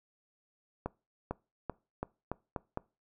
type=accelerating click train; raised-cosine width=1 ms; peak=-20 dBFS; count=7; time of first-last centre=0.86-2.774 s; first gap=450 ms; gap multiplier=0.86; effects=noise-tail reverb RT60 0.3 s tail -23 dB re dry